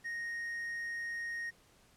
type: tone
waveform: triangle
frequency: 1864.7 Hz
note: A#6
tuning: in tune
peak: -35 dBFS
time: 0.04-1.51 s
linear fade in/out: 20 ms
effects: pink hiss -65 dBFS RMS until 1.96 s + low-pass 12000 Hz 12 dB/octave